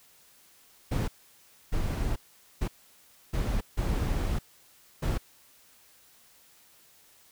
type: noise bursts at uneven times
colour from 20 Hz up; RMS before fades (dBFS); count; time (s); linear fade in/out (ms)
brown; -28; 6; 0.91-1.08 / 1.72-2.16 / 2.61-2.68 / 3.33-3.61 / 3.77-4.39 / 5.02-5.18; 10
effects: white hiss -59 dBFS RMS until 7.31 s